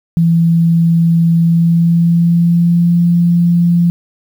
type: tone with pitch glide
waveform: sine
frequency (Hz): 167 to 172.29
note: E3 to F3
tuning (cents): +23 to -23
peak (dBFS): -7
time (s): 0.17-3.9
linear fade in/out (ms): 0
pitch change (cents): +54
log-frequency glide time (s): 1.38-2.95
effects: 7-bit